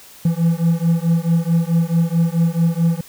triangle beating tone pair, 164.81 / 169.41 Hz, E3 / E3, 0 / +48 cents, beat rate 4.6 Hz, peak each -15 dBFS, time 0.25-3.01 s, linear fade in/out 5 ms, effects white hiss -43 dBFS RMS until 3.08 s

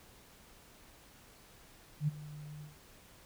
sine tone with ADSR envelope, 149.5 Hz, D3, 31 cents sharp, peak -26 dBFS, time 2-2.76 s, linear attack 79 ms, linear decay 19 ms, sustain -18 dB, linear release 150 ms, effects pink hiss -59 dBFS RMS until 3.25 s

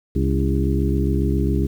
harmonic tone with a mistuned harmonic, 67.3 Hz, C2, 49 cents sharp, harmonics 1 / 2 / 3 / 4 / 5 / 6, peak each -20 / -23 / -25 / -26 / -27 / -28 dBFS, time 0.15-1.67 s, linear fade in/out 10 ms, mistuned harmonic 4, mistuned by +76 cents, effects 8-bit

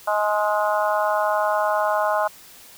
harmonic tone with a mistuned harmonic, 210 Hz, G#3, 19 cents sharp, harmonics 3 / 4 / 5 / 6 / 7, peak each -22 / -24 / -25 / -28 / -29 dBFS, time 0.07-2.28 s, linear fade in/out 10 ms, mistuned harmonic 7, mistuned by -22 cents, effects white hiss -46 dBFS RMS until 2.77 s

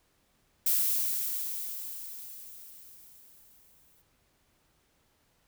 violet noise with exponential decay, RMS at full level -25 dBFS, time 0.66-4.02 s, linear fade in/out 5 ms, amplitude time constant 730 ms, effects pink hiss -70 dBFS RMS until 5.47 s

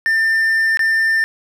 triangle tone with dropouts, 1794 Hz, A6, 33 cents sharp, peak -11 dBFS, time 0.06-1.24 s, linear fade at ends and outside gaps 0 ms, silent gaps 0.772-0.793 s, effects none

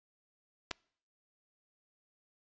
clicks, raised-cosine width 0.2 ms, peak -23 / -17 dBFS, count 2, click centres 0.71 / 0.713 s, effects noise-tail reverb RT60 0.6 s tail -26 dB re dry + resampled to 16000 Hz

